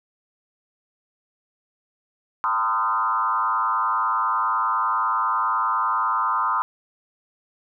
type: tone with frequency modulation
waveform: sine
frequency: 1131 Hz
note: C#6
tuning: 34 cents sharp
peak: -19 dBFS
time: 2.44-6.62 s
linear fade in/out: 0 ms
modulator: 110 Hz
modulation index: 2
effects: none

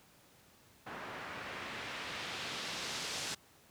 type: noise with low-pass filter sweep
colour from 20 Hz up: white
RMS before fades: -42 dBFS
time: 0.86-3.35 s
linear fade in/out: 10 ms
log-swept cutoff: 1400 to 6200 Hz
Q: 1
effects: pink hiss -63 dBFS RMS until 3.7 s + high-pass 80 Hz 12 dB/octave

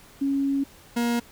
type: tone pair in turn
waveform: sine / 40% pulse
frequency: 276.3 / 236.9 Hz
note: C#4 / A#3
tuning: -6 / +28 cents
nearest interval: minor third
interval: 266 cents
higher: first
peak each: -21 dBFS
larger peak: neither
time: 0.21-0.64 / 0.96-1.2 s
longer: first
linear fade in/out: 10 ms
effects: pink hiss -51 dBFS RMS until 1.31 s

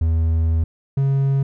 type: tone pair in turn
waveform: triangle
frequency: 81.3 / 136.99 Hz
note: E2 / C#3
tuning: -23 / -20 cents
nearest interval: major sixth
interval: 903 cents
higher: second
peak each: -13 dBFS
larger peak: neither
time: 0.01-0.64 / 0.97-1.43 s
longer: first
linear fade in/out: 5 ms
effects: none

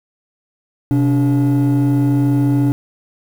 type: tone pair together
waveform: triangle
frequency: 127.9 / 287.1 Hz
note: C3 / D4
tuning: -39 / -39 cents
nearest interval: octave + major second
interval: 1400 cents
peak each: -11 dBFS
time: 0.91-2.72 s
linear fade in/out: 0 ms
effects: tanh soft clip ceiling -7 dBFS + 7-bit

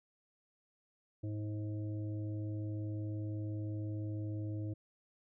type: harmonic tone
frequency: 105.8 Hz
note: G#2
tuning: 33 cents sharp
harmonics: 1 / 3 / 5 / 6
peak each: -37 / -43 / -53 / -58 dBFS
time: 1.23-4.74 s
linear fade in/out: 10 ms
effects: none

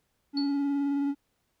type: tone with vibrato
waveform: triangle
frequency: 281.9 Hz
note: C#4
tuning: 29 cents sharp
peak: -23 dBFS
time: 0.33-1.15 s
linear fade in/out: 50 ms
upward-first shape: sine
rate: 19 Hz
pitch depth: 21 cents each way
type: tone with exponential decay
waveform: sine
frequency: 4435 Hz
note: C#8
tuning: in tune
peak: -30 dBFS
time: 0.37-0.64 s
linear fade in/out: 2 ms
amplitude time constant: 57 ms
effects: pink hiss -75 dBFS RMS until 1.6 s

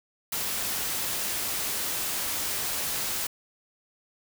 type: noise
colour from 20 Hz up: white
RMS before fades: -30 dBFS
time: 0.32-3.27 s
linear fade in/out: 5 ms
effects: none

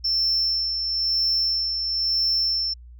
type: tone with tremolo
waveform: sine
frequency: 5360 Hz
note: E8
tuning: 28 cents sharp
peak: -17 dBFS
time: 0.04-2.74 s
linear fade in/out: 10 ms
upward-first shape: sine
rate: 1 Hz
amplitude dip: 50%
effects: tanh soft clip ceiling -16 dBFS + added 60 Hz sine -41 dBFS peak until 2.99 s

